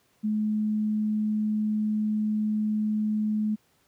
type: tone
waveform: sine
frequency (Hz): 213.5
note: G#3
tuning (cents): +48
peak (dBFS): -23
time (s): 0.23-3.56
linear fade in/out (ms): 20
effects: pink hiss -66 dBFS RMS until 3.87 s + high-pass 100 Hz 12 dB/octave